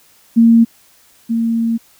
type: tone pair in turn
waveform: sine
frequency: 230 / 229.2 Hz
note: A#3 / A#3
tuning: -23 / -29 cents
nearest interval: unison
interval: 6 cents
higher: first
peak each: -5 / -13 dBFS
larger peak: first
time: 0.36-0.65 / 1.29-1.78 s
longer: second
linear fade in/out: 20 ms
effects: white hiss -50 dBFS RMS until 1.99 s